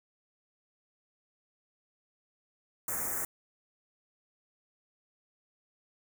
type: band-stop noise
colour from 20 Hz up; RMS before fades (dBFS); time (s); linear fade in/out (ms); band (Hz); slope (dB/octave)
white; -34; 2.88-3.25; 2; 2000 to 6500; 48
effects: none